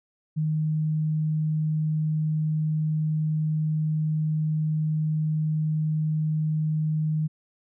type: tone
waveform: sine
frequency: 155.1 Hz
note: D#3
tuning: 5 cents flat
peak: -22 dBFS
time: 0.36-7.28 s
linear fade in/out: 20 ms
effects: none

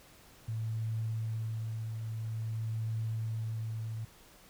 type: tone with tremolo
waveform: sine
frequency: 111.5 Hz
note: A2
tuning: 23 cents sharp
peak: -31 dBFS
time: 0.48-4.05 s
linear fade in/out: 5 ms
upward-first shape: triangle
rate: 0.5 Hz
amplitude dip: 40%
effects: pink hiss -58 dBFS RMS until 4.49 s

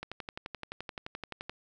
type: click train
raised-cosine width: 0.3 ms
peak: -22 dBFS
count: 18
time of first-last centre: 0.03-1.496 s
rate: 11.6 Hz
effects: none

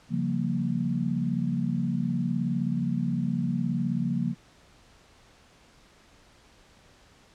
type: chord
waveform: sine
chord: G half-diminished seventh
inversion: second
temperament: equal with one note detuned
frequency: 138.59 / 174.61 / 193.97 / 233.1 Hz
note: Db3 / F3 / G3 / Bb3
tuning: 0 / 0 / -18 / 0 cents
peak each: -31 / -29 / -34 / -29 dBFS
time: 0.09-4.35 s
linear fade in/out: 50 ms
effects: pink hiss -57 dBFS RMS until 7.34 s + low-pass 7000 Hz 12 dB/octave

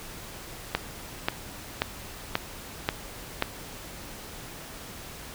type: click train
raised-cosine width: 0.3 ms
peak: -7 dBFS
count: 6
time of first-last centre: 0.75-3.424 s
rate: 1.87 Hz
effects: pink hiss -42 dBFS RMS until 5.34 s

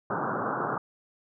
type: band-pass noise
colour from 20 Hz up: white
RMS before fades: -30 dBFS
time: 0.1-0.78 s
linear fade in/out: 5 ms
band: 110 to 1500 Hz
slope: 96 dB/octave
effects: none

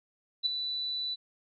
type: tone with ADSR envelope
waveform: sine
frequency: 3973 Hz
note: B7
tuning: 10 cents sharp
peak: -22 dBFS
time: 0.43-1.16 s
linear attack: 31 ms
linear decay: 8 ms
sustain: -9 dB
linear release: 28 ms
effects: none

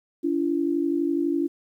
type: tone pair together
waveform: sine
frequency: 287 / 339 Hz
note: D4 / E4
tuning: -40 / +49 cents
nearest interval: minor third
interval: 289 cents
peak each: -24 dBFS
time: 0.23-1.48 s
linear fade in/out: 20 ms
effects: 10-bit

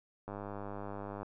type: click train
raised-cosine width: 1 ms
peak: -28 dBFS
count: 97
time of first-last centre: 0.28-1.23 s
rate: 101 Hz
effects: none

